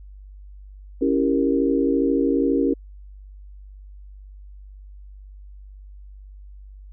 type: chord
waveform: sine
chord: C# diminished seventh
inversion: none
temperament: equal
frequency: 277.2 / 329.6 / 392 / 466.2 Hz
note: C#4 / E4 / G4 / Bb4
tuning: 0 / 0 / 0 / 0 cents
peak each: -20 / -24 / -24 / -24 dBFS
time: 1.01-2.74 s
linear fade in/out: 10 ms
effects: added 49 Hz sine -39 dBFS peak until 6.92 s